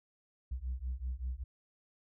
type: beating tone pair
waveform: sine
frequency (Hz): 60.7 / 65.9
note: B1 / C2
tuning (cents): -29 / +13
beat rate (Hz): 5.2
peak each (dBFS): -37 / -37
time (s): 0.51-1.44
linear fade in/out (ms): 10
effects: tanh soft clip ceiling -31 dBFS

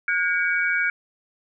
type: tone cluster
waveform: sine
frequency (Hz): 1447 / 1619 / 2259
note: F#6 / G#6 / C#7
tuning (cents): -39 / -45 / +32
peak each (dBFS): -24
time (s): 0.08-0.9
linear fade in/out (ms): 2
effects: none

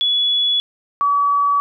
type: tone pair in turn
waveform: sine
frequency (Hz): 3400 / 1141.2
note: G#7 / C#6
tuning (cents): +40 / +50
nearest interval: octave + perfect fifth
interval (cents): 1890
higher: first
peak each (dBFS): -14 / -13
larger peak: second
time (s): 0.01-0.6 / 1.01-1.6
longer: neither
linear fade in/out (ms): 0
effects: none

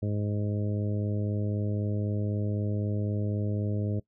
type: harmonic tone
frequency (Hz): 103.9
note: G#2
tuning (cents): +1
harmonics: 1 / 2 / 3 / 4 / 5 / 6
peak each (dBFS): -28 / -34 / -38 / -40 / -42 / -44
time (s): 0.02-4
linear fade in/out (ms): 10
effects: noise-tail reverb RT60 0.1 s tail -20 dB re dry

